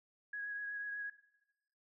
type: tone with vibrato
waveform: sine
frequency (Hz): 1661.2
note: G#6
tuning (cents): 0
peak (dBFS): -39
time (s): 0.33-1.1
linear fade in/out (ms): 5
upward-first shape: sine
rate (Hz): 8.1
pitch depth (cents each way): 16
effects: noise-tail reverb RT60 0.9 s tail -17 dB re dry